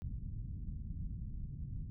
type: low-pass noise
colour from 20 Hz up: pink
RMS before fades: -42 dBFS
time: 0.02-1.9 s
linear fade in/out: 0 ms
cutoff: 170 Hz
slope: 24 dB/octave
effects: none